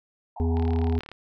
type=band-pass noise; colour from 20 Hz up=pink; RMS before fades=-40 dBFS; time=0.36-0.97 s; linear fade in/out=5 ms; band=720 to 910 Hz; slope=96 dB/octave
type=harmonic tone; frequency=82.41 Hz; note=E2; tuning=in tune; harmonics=1 / 3 / 5; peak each=-22 / -28 / -31 dBFS; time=0.4-0.99 s; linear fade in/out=0 ms
type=click train; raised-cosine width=0.3 ms; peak=-25 dBFS; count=21; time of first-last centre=0.57-1.116 s; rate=36.6 Hz
effects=none